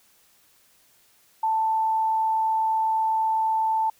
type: tone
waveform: sine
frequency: 884 Hz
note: A5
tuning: 8 cents sharp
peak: -20 dBFS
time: 1.43-3.9 s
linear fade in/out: 5 ms
effects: white hiss -60 dBFS RMS until 3.99 s